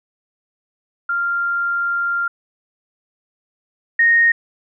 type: tone pair in turn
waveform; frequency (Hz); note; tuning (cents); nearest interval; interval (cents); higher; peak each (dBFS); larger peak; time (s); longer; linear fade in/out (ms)
sine; 1392 / 1858.1; F6 / A#6; -6 / -6; perfect fourth; 500; second; -17 / -10; second; 1.09-2.28 / 3.99-4.32; first; 5
effects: none